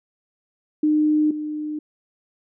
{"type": "tone pair in turn", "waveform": "sine", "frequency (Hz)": [304.2, 302.9], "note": ["D#4", "D#4"], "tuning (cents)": [-39, -46], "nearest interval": "unison", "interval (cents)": 7, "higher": "first", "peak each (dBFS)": [-15, -25], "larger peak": "first", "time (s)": [[0.83, 1.31], [1.31, 1.79]], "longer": "neither", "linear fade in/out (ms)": 5, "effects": []}